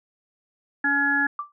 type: harmonic tone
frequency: 282.2 Hz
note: C#4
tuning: 31 cents sharp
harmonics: 1 / 3 / 5 / 6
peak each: -28 / -30 / -29 / -20 dBFS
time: 0.84-1.27 s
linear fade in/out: 5 ms
type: tone with exponential decay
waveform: sine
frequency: 1172 Hz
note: D6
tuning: 4 cents flat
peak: -23 dBFS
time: 1.39-1.52 s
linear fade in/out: 2 ms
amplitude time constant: 28 ms
effects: none